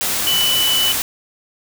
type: tone in noise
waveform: sine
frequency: 2981 Hz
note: F#7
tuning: 12 cents sharp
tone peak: -15 dBFS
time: 0.27-0.92 s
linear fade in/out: 0 ms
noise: white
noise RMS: -20 dBFS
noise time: 0.01-1.02 s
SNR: +2 dB
effects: none